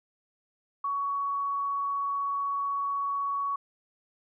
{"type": "tone", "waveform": "sine", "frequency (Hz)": 1121, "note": "C#6", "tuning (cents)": 19, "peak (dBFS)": -27, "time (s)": [0.84, 3.56], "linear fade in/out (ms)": 5, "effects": []}